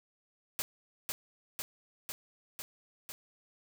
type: noise with echo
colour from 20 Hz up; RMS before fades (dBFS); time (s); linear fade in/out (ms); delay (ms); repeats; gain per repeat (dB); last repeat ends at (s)
white; -34; 0.59-0.62; 0; 500; 5; -2; 3.12
effects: none